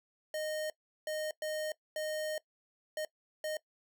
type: tone bursts at uneven times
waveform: square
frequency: 617 Hz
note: D#5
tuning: 15 cents flat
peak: -35 dBFS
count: 6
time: 0.34-0.7 / 1.07-1.31 / 1.42-1.72 / 1.96-2.38 / 2.97-3.05 / 3.44-3.57 s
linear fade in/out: 2 ms
effects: noise-tail reverb RT60 0.1 s tail -20 dB re dry